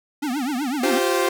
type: tone with vibrato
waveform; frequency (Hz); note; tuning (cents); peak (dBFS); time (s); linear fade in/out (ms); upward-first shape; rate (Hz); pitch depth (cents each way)
square; 270; C#4; -45; -23; 0.22-0.99; 10; triangle; 8; 260
type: chord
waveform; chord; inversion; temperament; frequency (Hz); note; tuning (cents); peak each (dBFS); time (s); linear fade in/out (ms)
sawtooth; F suspended second; none; equal with one note detuned; 349.2 / 386.8 / 523.3; F4 / G4 / C5; 0 / -23 / 0; -19; 0.83-1.29; 5
effects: none